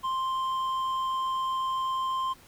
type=tone with hard clipping; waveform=sine; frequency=1048 Hz; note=C6; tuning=2 cents sharp; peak=-28 dBFS; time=0.03-2.34 s; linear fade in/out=20 ms; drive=5 dB; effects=pink hiss -55 dBFS RMS until 2.47 s